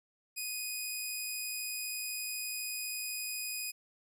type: tone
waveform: 10% pulse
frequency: 2489 Hz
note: D#7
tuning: in tune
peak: -27 dBFS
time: 0.36-3.72 s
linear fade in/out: 20 ms
effects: none